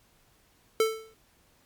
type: tone with exponential decay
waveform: square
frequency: 442.4 Hz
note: A4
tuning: 9 cents sharp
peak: -19 dBFS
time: 0.8-1.14 s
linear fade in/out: 2 ms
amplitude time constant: 72 ms
effects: pink hiss -64 dBFS RMS until 1.65 s + MP3 96 kbps